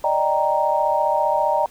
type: chord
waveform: sine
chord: Eb major seventh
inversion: third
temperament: equal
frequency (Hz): 587.3 / 622.3 / 784 / 932.3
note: D5 / Eb5 / G5 / Bb5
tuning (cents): 0 / 0 / 0 / 0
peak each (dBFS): -23 / -23 / -23 / -20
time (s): 0.04-1.66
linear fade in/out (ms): 2
effects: pink hiss -49 dBFS RMS until 1.7 s